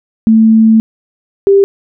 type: tone pair in turn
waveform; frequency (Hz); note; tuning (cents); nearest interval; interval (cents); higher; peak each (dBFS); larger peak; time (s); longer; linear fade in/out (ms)
sine; 221.9 / 395.4; A3 / G4; +15 / +15; minor seventh; 1000; second; -3; neither; 0.27-0.8 / 1.47-1.64; first; 0
effects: none